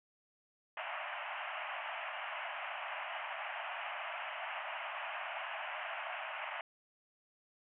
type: band-pass noise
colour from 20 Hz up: pink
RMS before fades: -42 dBFS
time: 0.77-6.61 s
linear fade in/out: 2 ms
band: 610 to 3000 Hz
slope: 96 dB/octave
effects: none